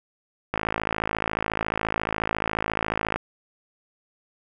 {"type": "click train", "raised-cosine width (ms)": 0.5, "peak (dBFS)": -9, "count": 143, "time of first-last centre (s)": [0.54, 3.16], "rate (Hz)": 54.2, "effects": []}